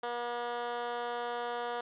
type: tone with high-pass filter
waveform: 10% pulse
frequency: 240 Hz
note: B3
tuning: 49 cents flat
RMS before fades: -36 dBFS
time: 0.03-1.81 s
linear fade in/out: 5 ms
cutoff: 510 Hz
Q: 1.6
effects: resampled to 8000 Hz + 10-bit